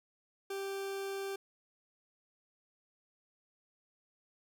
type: tone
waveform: 40% pulse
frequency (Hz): 392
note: G4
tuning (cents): 0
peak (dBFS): -36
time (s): 0.5-1.36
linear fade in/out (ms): 5
effects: none